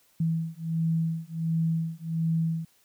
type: beating tone pair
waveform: sine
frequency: 162.6 / 164 Hz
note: E3 / E3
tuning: -23 / -9 cents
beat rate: 1.4 Hz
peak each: -28 dBFS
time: 0.2-2.65 s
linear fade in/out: 5 ms
effects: white hiss -64 dBFS RMS until 2.84 s